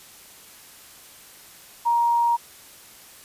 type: tone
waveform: sine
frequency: 941 Hz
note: A#5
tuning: 16 cents sharp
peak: -17 dBFS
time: 1.85-2.37 s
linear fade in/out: 20 ms
effects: white hiss -47 dBFS RMS until 3.24 s + resampled to 32000 Hz